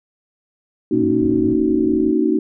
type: chord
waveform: sine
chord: D# minor seventh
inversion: second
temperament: just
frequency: 233.3 / 280 / 311.1 / 373.4 Hz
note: A#3 / C#4 / D#4 / F#4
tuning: +2 / +18 / 0 / +16 cents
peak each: -21 / -21 / -17 / -20 dBFS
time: 0.91-2.39 s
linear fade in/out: 5 ms
type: tone with vibrato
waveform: triangle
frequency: 110 Hz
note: A2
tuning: in tune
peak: -25 dBFS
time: 0.93-1.54 s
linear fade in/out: 5 ms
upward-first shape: square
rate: 5.4 Hz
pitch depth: 170 cents each way
type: low-pass noise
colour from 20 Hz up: pink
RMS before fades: -35 dBFS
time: 1.21-2.12 s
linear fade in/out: 5 ms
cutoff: 510 Hz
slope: 48 dB/octave
effects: none